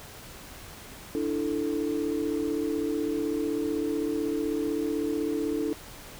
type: chord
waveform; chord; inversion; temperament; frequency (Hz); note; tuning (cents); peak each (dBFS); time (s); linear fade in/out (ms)
sine; D suspended second; none; equal; 293.7 / 329.6 / 440; D4 / E4 / A4; 0 / 0 / 0; -29 / -30 / -30; 1.15-5.73; 0
effects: tanh soft clip ceiling -18 dBFS + pink hiss -45 dBFS RMS until 6.19 s